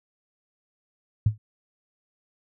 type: tone with exponential decay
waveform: sine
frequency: 107.4 Hz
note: A2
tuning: 41 cents flat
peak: -13 dBFS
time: 1.26-1.38 s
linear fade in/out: 5 ms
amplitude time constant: 24 ms
effects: none